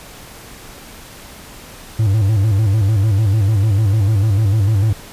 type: tone with vibrato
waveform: triangle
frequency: 103.83 Hz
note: G#2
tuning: in tune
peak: -9 dBFS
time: 1.99-4.93 s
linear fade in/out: 5 ms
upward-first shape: square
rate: 6.7 Hz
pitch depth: 110 cents each way
effects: pink hiss -37 dBFS RMS until 5.12 s + resampled to 32000 Hz